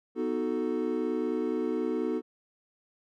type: chord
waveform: triangle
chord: B dominant seventh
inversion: none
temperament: equal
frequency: 246.9 / 311.1 / 370 / 440 Hz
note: B3 / D#4 / F#4 / A4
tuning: 0 / 0 / 0 / 0 cents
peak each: -31 dBFS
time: 0.15-2.22 s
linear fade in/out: 50 ms
effects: none